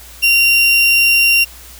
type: tone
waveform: 35% pulse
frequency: 2762 Hz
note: F7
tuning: 20 cents flat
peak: -7 dBFS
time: 0.22-1.45 s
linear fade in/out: 20 ms
effects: added 60 Hz sine -39 dBFS peak until 1.79 s + white hiss -38 dBFS RMS until 1.79 s